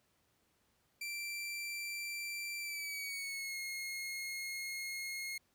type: tone with pitch glide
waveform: sawtooth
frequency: 2349 to 2154 Hz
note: D7 to C7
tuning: 0 to +50 cents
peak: -36 dBFS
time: 1.01-5.38 s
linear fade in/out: 5 ms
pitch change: -150 cents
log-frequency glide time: 2.59-3.58 s
effects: pink hiss -75 dBFS RMS until 5.54 s + high-pass 60 Hz 12 dB/octave